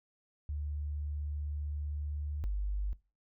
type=tone pair in turn; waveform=sine; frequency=73.7 / 49.96 Hz; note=D2 / G1; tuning=+7 / +34 cents; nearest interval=perfect fifth; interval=673 cents; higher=first; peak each=-34 / -30 dBFS; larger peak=second; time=0.49-2.44 / 2.44-2.93 s; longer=first; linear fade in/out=0 ms; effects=noise-tail reverb RT60 0.3 s tail -21 dB re dry